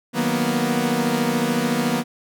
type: chord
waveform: sawtooth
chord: B major seventh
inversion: first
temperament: equal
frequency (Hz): 155.56 / 185 / 233.1 / 246.9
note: D#3 / F#3 / A#3 / B3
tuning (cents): 0 / 0 / 0 / 0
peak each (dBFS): -24 / -24 / -19 / -19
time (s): 0.13-2.04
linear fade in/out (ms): 50
effects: none